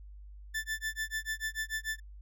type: tone with tremolo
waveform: 40% pulse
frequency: 1760 Hz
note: A6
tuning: in tune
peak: -30 dBFS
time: 0.54-2 s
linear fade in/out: 10 ms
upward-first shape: sine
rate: 6.8 Hz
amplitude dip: 100%
effects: added 50 Hz sine -46 dBFS peak until 2.21 s